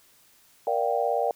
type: chord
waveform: sine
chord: G minor seventh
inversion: first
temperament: just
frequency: 470.4 / 588 / 705.6 / 784 Hz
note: Bb4 / D5 / F5 / G5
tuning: +16 / +2 / +18 / 0 cents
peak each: -28 dBFS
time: 0.67-1.31 s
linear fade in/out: 2 ms
effects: white hiss -59 dBFS RMS until 1.35 s